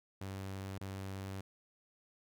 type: tone with dropouts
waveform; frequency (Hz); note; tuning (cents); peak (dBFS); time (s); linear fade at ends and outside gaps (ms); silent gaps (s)
sawtooth; 96.6; G2; -25; -37; 0.21-1.41; 5; 0.782-0.81
effects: none